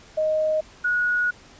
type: tone pair in turn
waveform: sine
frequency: 622.3 / 1456.3 Hz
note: D#5 / F#6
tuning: 0 / -28 cents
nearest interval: octave + minor third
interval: 1472 cents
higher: second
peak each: -19 dBFS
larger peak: neither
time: 0.17-0.61 / 0.84-1.31 s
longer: second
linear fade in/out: 10 ms
effects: pink hiss -49 dBFS RMS until 1.59 s + resampled to 16000 Hz